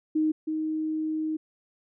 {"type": "tone pair in turn", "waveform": "sine", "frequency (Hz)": [311.1, 312.9], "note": ["D#4", "D#4"], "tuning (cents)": [0, 10], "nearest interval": "unison", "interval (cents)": 10, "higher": "second", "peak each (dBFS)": [-21, -26], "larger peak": "first", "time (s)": [[0.15, 0.32], [0.47, 1.37]], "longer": "second", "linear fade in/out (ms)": 10, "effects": []}